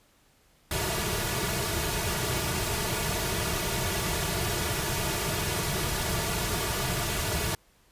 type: noise with comb filter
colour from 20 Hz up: pink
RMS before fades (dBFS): -29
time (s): 0.71-7.55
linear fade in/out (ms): 2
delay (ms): 3.8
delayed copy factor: -0.75
effects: pink hiss -63 dBFS RMS until 7.91 s + resampled to 32000 Hz